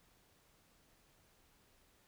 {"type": "silence", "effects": ["pink hiss -70 dBFS RMS until 2.07 s"]}